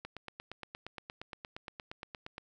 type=click train; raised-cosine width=0.3 ms; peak=-26 dBFS; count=21; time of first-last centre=0.05-2.381 s; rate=8.58 Hz; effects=none